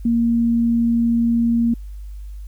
sine tone, 233.1 Hz, A#3, in tune, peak -14 dBFS, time 0.05-1.74 s, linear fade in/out 5 ms, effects added 50 Hz sine -30 dBFS peak until 2.47 s + white hiss -59 dBFS RMS until 2.47 s

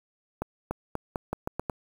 accelerating click train, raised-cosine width 1 ms, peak -15 dBFS, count 8, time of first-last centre 0.42-1.698 s, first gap 290 ms, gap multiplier 0.84, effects 7-bit

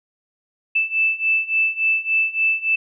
sine beating tone pair, 2637 / 2640.5 Hz, E7 / E7, 0 / +2 cents, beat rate 3.5 Hz, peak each -21 / -19 dBFS, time 0.75-2.76 s, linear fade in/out 10 ms, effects none

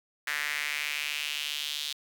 sawtooth tone with high-pass filter sweep, 147.7 Hz, D3, 10 cents sharp, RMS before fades -33 dBFS, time 0.27-1.93 s, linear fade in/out 5 ms, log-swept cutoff 1800 to 3600 Hz, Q 3.3, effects none

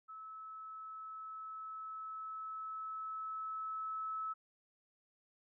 sine tone with level ramp, 1300 Hz, E6, 24 cents flat, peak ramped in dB -47 to -37 dBFS, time 0.08-4.34 s, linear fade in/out 20 ms, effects none

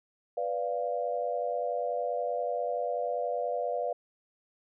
sine chord, B diminished, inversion none, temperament equal with one note detuned, 493.9 / 584.3 / 698.5 Hz, B4 / D5 / F5, 0 / -9 / 0 cents, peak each -33 dBFS, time 0.37-3.93 s, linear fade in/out 5 ms, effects none

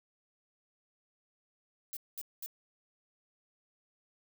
violet noise bursts, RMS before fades -41 dBFS, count 3, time 1.93-2.461 s, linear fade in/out 0 ms, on 37 ms, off 210 ms, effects none

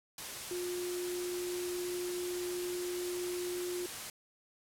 sine tone in noise, 356.2 Hz, F4, 34 cents sharp, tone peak -35 dBFS, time 0.51-3.86 s, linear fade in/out 2 ms, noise white, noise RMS -42 dBFS, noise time 0.18-4.1 s, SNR +4 dB, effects low-pass 12000 Hz 12 dB/octave

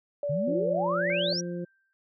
sine tone, 577 Hz, D5, 31 cents flat, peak -27 dBFS, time 0.23-1.33 s, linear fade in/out 2 ms
sine exponential sweep, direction up, 134.8 to 5960 Hz, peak -28 dBFS, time 0.29-1.41 s, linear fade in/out 10 ms
harmonic tone, 174.9 Hz, F3, 3 cents sharp, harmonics 1 / 2 / 3, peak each -33 / -36 / -39 dBFS, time 0.47-1.65 s, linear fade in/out 10 ms
sine tone with exponential decay, 1569 Hz, G6, 1 cent sharp, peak -34 dBFS, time 1.1-1.93 s, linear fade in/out 0 ms, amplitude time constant 180 ms
effects none

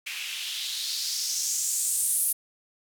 blue noise with band-pass filter sweep, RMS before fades -29 dBFS, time 0.06-2.33 s, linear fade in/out 10 ms, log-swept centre 2400 to 11000 Hz, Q 3.1, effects none

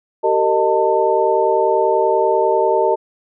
sine tone cluster, 386.8 / 457 / 615 / 894 Hz, G4 / A#4 / D#5 / A5, -23 / -34 / -20 / +27 cents, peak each -18 dBFS, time 0.23-2.96 s, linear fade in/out 20 ms, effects none

